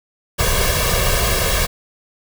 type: noise with comb filter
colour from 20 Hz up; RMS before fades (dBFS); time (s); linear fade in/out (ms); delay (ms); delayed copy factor
pink; -17; 0.38-1.67; 20; 1.8; +0.9
effects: none